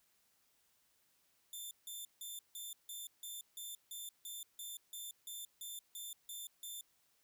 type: tone bursts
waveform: 10% pulse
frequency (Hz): 3551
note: A7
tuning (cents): +15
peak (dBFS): -37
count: 16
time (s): 1.53-6.81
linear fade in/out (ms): 2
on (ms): 180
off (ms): 160
effects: white hiss -75 dBFS RMS until 7.23 s